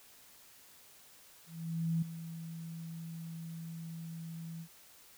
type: tone with ADSR envelope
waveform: sine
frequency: 164.81 Hz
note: E3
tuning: in tune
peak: -28 dBFS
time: 1.46-4.68 s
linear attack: 560 ms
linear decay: 8 ms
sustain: -13 dB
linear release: 72 ms
effects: white hiss -59 dBFS RMS until 5.17 s